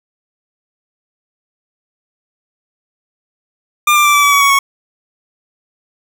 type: tone with pitch steps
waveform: 25% pulse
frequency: 1199 / 1185.2 / 1171.6 / 1158.2 / 1144.9 / 1131.7 / 1118.7 / 1105.9 Hz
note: D6 / D6 / D6 / D6 / D6 / C#6 / C#6 / C#6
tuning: +36 / +15 / -5 / -24 / -44 / +35 / +15 / -4 cents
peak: -4 dBFS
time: 3.87-4.59 s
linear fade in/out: 5 ms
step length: 90 ms
effects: none